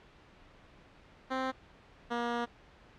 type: tone pair in turn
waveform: 10% pulse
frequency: 261.6 / 237.7 Hz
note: C4 / A#3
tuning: 0 / +34 cents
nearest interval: major second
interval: 166 cents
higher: first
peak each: -23 dBFS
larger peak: neither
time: 1.3-1.52 / 2.1-2.46 s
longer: second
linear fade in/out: 20 ms
effects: pink hiss -58 dBFS RMS until 2.98 s + low-pass 3000 Hz 12 dB/octave